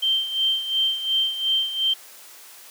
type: tone with tremolo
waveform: sine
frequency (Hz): 3136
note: G7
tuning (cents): 0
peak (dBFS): -17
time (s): 0.02-1.94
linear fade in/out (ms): 10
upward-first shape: sine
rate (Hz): 2.8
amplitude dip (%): 70
effects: white hiss -45 dBFS RMS until 2.7 s + high-pass 400 Hz 12 dB/octave